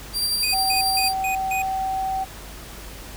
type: tone with tremolo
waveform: sawtooth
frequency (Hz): 4720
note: D8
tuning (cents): +8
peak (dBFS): -17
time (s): 0.13-1.14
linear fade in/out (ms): 50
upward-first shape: square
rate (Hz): 11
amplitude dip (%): 25
type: tone bursts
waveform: square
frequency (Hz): 2489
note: D#7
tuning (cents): 0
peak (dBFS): -25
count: 5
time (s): 0.43-1.62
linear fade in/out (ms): 2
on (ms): 110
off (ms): 160
type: tone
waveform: sine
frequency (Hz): 765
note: G5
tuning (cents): -42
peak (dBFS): -22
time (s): 0.52-2.25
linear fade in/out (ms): 20
effects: added 50 Hz sine -40 dBFS peak until 3.16 s + pink hiss -40 dBFS RMS until 3.16 s